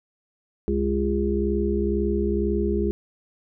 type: harmonic tone with a mistuned harmonic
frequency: 68 Hz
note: C#2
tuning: 33 cents flat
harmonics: 1 / 3 / 5 / 6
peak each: -26 / -26 / -26 / -26 dBFS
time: 0.68-2.91 s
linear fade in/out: 0 ms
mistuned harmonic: 5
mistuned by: +30 cents
effects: none